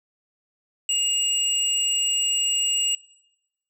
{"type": "tone pair together", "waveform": "sine", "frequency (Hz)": [2827, 7791], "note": ["F7", "B8"], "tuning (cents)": [20, -25], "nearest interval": "octave + tritone", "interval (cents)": 1755, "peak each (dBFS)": -22, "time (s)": [0.89, 2.95], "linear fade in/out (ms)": 2, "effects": ["noise-tail reverb RT60 0.9 s tail -22 dB re dry", "tanh soft clip ceiling -14 dBFS"]}